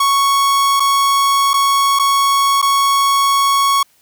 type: tone with dropouts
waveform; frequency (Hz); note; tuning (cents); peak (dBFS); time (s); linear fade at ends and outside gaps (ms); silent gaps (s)
45% pulse; 1108.7; C#6; 0; -11; 0-3.83; 5; 0.798-0.802 / 1.534-1.539 / 1.99-1.995 / 2.617-2.625
effects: white hiss -55 dBFS RMS until 4.01 s